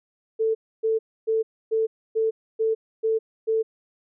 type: tone bursts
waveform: sine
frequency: 444.1 Hz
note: A4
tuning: 16 cents sharp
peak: -19 dBFS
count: 8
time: 0.39-3.63 s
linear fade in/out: 20 ms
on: 160 ms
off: 280 ms
effects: none